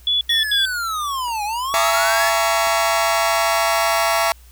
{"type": "tone bursts", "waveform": "sine", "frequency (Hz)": 3420, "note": "A7", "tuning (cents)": -50, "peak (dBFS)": -15, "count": 3, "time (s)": [0.07, 0.654], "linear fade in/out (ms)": 2, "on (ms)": 140, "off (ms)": 82}
{"type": "linear two-way sweep", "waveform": "square", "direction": "down then up", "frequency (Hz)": [1881, 810, 1762], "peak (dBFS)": -22, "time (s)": [0.29, 2.3], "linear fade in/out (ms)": 10, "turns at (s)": 1.44}
{"type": "clicks", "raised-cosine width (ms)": 0.5, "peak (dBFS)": [-28, -19], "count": 2, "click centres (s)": [1.282, 2.672]}
{"type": "chord", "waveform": "sawtooth", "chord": "A# half-diminished seventh", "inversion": "second", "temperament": "just", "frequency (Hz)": [671.3, 839.1, 932.3, 1118.8], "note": ["E5", "G#5", "A#5", "C#6"], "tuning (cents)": [31, 18, 0, 16], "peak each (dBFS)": [-15, -20, -20, -18], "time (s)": [1.74, 4.32], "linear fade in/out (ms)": 0}
{"effects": ["added 60 Hz sine -43 dBFS peak until 4.51 s", "white hiss -52 dBFS RMS until 4.51 s"]}